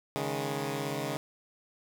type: chord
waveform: 10% pulse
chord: C# suspended second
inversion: none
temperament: equal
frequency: 138.59 / 155.56 / 207.7 Hz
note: C#3 / D#3 / G#3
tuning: 0 / 0 / 0 cents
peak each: -26 / -28 / -31 dBFS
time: 0.16-1.17 s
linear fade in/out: 0 ms
effects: none